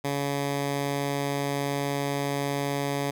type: tone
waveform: 10% pulse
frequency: 141.2 Hz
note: C#3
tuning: 32 cents sharp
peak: -18 dBFS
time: 0.04-3.11 s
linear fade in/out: 10 ms
effects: none